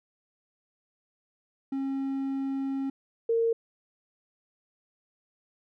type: tone pair in turn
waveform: triangle / sine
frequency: 271 / 458.8 Hz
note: C#4 / A#4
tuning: -39 / -28 cents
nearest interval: major sixth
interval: 911 cents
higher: second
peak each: -26 / -22 dBFS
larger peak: second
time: 1.72-2.9 / 3.29-3.53 s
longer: first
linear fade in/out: 5 ms
effects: none